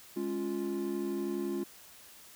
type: chord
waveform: triangle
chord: Db major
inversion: second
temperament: equal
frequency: 207.7 / 277.2 / 349.2 Hz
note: Ab3 / Db4 / F4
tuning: 0 / 0 / 0 cents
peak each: -36 / -36 / -32 dBFS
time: 0.16-1.64 s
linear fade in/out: 10 ms
effects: white hiss -54 dBFS RMS until 2.35 s